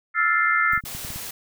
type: chord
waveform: sine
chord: F major seventh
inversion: third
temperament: equal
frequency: 1318.5 / 1396.9 / 1760 / 2093 Hz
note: E6 / F6 / A6 / C7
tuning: 0 / 0 / 0 / 0 cents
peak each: -23 dBFS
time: 0.14-0.81 s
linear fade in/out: 50 ms
type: noise with exponential decay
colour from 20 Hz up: violet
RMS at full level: -43 dBFS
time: 0.72-0.92 s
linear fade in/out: 5 ms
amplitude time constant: 42 ms
type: clicks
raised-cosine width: 5 ms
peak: -25 dBFS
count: 7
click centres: 0.734 / 0.777 / 0.839 / 0.95 / 1.049 / 1.104 / 1.16 s
type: noise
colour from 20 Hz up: white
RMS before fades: -34 dBFS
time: 0.85-1.31 s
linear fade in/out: 5 ms
effects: none